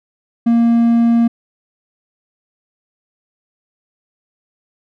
triangle tone, 233.1 Hz, A#3, in tune, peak -7 dBFS, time 0.46-1.28 s, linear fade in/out 10 ms, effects none

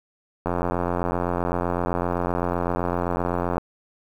click train, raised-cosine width 1 ms, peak -10 dBFS, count 275, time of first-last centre 0.46-3.581 s, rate 87.8 Hz, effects 8-bit

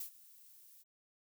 violet noise with ADSR envelope, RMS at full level -41 dBFS, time 0-0.84 s, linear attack 4 ms, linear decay 94 ms, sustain -19 dB, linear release 29 ms, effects none

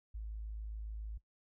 sine tone, 53.6 Hz, A1, 45 cents flat, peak -40 dBFS, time 0.14-1.18 s, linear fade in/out 10 ms, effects noise-tail reverb RT60 0.1 s tail -17 dB re dry

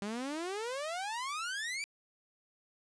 sawtooth exponential sweep, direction up, 196 to 2374 Hz, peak -32 dBFS, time 0.02-1.84 s, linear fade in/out 0 ms, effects resampled to 22050 Hz + 10-bit

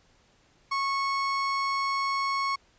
35% pulse tone, 1100 Hz, C#6, 14 cents flat, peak -24 dBFS, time 0.71-2.56 s, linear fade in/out 10 ms, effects pink hiss -63 dBFS RMS until 2.78 s + resampled to 16000 Hz

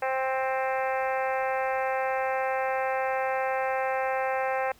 harmonic tone, 263 Hz, C4, 9 cents sharp, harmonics 2 / 3 / 4 / 5 / 6 / 7 / 8 / 9 / 10, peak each -29 / -29 / -36 / -39 / -37 / -38 / -40 / -43 / -43 dBFS, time 0.02-4.72 s, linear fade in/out 5 ms, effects pink hiss -58 dBFS RMS until 4.79 s

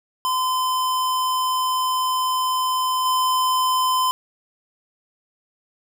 square tone with level steps, 1024 Hz, C6, 38 cents flat, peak -20 / -18 dBFS, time 0.25-4.11 s, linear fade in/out 0 ms, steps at 3.05 s, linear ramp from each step 10 ms, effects none

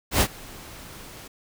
pink noise with ADSR envelope, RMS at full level -18 dBFS, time 0.11-1.28 s, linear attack 96 ms, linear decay 66 ms, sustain -24 dB, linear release 9 ms, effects none

